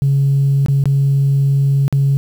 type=tone with dropouts; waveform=sine; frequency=138.59 Hz; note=C#3; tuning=in tune; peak=-9 dBFS; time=0.02-2.17 s; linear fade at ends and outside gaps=0 ms; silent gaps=0.661-0.684 / 0.839-0.856 / 1.88-1.926 s; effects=tanh soft clip ceiling -7 dBFS + 7-bit